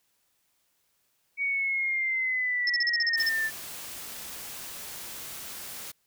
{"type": "linear sweep", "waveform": "sine", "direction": "down", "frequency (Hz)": [2253, 1760], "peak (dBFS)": -25, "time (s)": [1.37, 3.51], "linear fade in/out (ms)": 50}
{"type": "tone bursts", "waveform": "sine", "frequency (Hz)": 5274, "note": "E8", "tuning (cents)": 0, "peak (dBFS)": -24, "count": 10, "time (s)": [2.67, 3.291], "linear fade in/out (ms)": 2, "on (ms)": 27, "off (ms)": 39}
{"type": "noise", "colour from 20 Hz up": "white", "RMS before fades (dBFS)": -40, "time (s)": [3.17, 5.92], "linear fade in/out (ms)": 10}
{"effects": ["white hiss -72 dBFS RMS until 6.06 s"]}